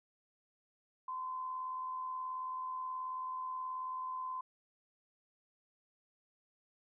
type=tone with amplitude modulation; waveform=sine; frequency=1028 Hz; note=C6; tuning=31 cents flat; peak=-36 dBFS; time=1.08-4.41 s; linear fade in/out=5 ms; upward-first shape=sine; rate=78.6 Hz; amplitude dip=35%; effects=none